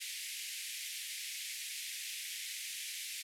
pink band-pass noise, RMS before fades -43 dBFS, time 0-3.23 s, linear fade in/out 20 ms, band 2000 to 13000 Hz, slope 48 dB/octave, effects none

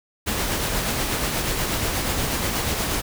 pink noise with tremolo, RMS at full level -23 dBFS, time 0.26-3.02 s, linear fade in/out 20 ms, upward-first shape sine, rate 8.3 Hz, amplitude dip 30%, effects none

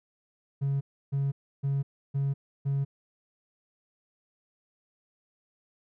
triangle tone bursts, 138.59 Hz, C#3, in tune, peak -22 dBFS, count 5, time 0.61-2.85 s, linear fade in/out 20 ms, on 200 ms, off 310 ms, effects tanh soft clip ceiling -20 dBFS

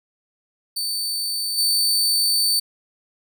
sawtooth tone with level steps, 4549 Hz, C#8, 44 cents sharp, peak -20 / -14 dBFS, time 0.76-2.6 s, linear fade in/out 10 ms, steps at 1.57 s, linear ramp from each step 20 ms, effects none

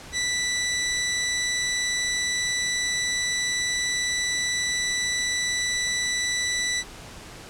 15% pulse tone, 1973 Hz, B6, 2 cents flat, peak -17 dBFS, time 0.12-6.84 s, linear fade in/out 50 ms, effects pink hiss -42 dBFS RMS until 7.49 s + low-pass 9000 Hz 12 dB/octave

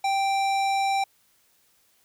square tone with low-pass filter, 784 Hz, G5, in tune, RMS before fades -24 dBFS, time 0.04-1.04 s, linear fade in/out 5 ms, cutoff 7200 Hz, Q 0.68, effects white hiss -64 dBFS RMS until 2.04 s

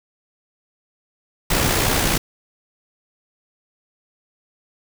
pink noise with amplitude modulation, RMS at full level -17 dBFS, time 1.5-2.18 s, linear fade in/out 5 ms, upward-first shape sine, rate 63.2 Hz, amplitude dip 40%, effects none

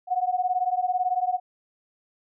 sine beating tone pair, 723 / 741 Hz, F#5 / F#5, -40 / +2 cents, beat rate 18 Hz, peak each -25 dBFS, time 0.07-1.4 s, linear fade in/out 50 ms, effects none

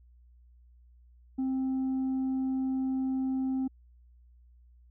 sine tone with tanh clipping, 263 Hz, C4, 9 cents sharp, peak -28 dBFS, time 1.38-3.68 s, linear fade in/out 10 ms, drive 2 dB, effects added 60 Hz sine -55 dBFS peak until 4.9 s

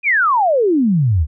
sine exponential sweep, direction down, 2518 to 69 Hz, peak -11 dBFS, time 0.03-1.27 s, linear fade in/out 50 ms, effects none

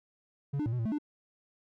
triangle tone with pitch steps, 140.6 / 299.4 / 113.8 / 123.5 / 113.8 / 218.5 / 297 Hz, C#3 / D4 / A#2 / B2 / A#2 / A3 / D4, +25 / +33 / -41 / 0 / -41 / -12 / +20 cents, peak -27 dBFS, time 0.53-0.985 s, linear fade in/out 10 ms, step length 65 ms, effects none

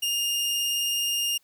sawtooth tone with vibrato, 2823 Hz, F7, 18 cents sharp, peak -21 dBFS, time 0.02-1.38 s, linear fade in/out 10 ms, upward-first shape sine, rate 19 Hz, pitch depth 10 cents each way, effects white hiss -66 dBFS RMS until 1.43 s

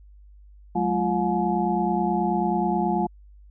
sine tone cluster, 184.4 / 213.7 / 347.1 / 719 / 850 Hz, F#3 / G#3 / F4 / F#5 / G#5, -6 / +50 / -11 / -50 / +40 cents, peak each -27 dBFS, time 0.75-3.07 s, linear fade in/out 10 ms, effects added 50 Hz sine -46 dBFS peak until 3.5 s

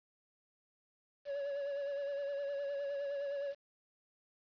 triangle tone with vibrato, 564 Hz, C#5, 30 cents sharp, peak -34 dBFS, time 1.25-3.55 s, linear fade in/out 50 ms, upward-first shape sine, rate 9.7 Hz, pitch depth 36 cents each way, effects resampled to 11025 Hz + 10-bit

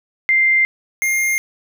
sine / square tone pair in turn, 2093 / 2119 Hz, C7 / C7, 0 / +21 cents, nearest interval unison, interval 21 cents, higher second, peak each -11 / -16 dBFS, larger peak first, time 0.29-0.65 / 1.02-1.38 s, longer neither, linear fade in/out 0 ms, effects none

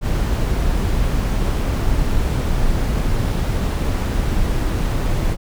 brown noise, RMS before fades -18 dBFS, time 0.01-5.37 s, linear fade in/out 50 ms, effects none

